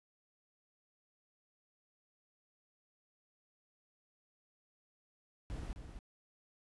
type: noise with echo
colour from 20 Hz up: brown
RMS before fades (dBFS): -42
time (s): 5.5-5.73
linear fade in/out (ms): 0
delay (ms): 260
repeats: 1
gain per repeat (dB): -7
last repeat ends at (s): 5.99
effects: resampled to 24000 Hz